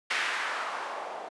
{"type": "noise with low-pass filter sweep", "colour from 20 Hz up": "blue", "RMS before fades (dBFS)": -33, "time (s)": [0.1, 1.29], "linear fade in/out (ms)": 10, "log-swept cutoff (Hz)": [2200, 620], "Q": 1.6, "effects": ["high-pass 400 Hz 12 dB/octave", "resampled to 24000 Hz"]}